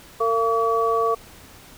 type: tone cluster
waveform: sine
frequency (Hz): 455.1 / 684 / 1139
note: A#4 / F5 / C#6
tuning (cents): -42 / -36 / +47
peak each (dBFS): -21 / -26 / -21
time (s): 0.2-1.15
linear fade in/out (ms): 10
effects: pink hiss -46 dBFS RMS until 1.77 s